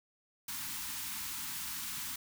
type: band-stop noise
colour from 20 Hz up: white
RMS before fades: -40 dBFS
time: 0.48-2.16 s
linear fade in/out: 5 ms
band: 320 to 840 Hz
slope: 96 dB/octave
effects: none